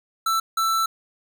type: tone bursts at uneven times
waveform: square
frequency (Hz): 1329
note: E6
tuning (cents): +14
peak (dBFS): -20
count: 2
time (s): 0.26-0.4 / 0.57-0.86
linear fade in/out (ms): 5
effects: none